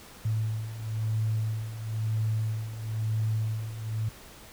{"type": "beating tone pair", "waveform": "sine", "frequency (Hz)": [109, 110], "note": ["A2", "A2"], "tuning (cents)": [-16, 0], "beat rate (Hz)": 1, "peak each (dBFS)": [-33, -28], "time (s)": [0.25, 4.09], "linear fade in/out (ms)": 5, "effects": ["pink hiss -49 dBFS RMS until 4.52 s"]}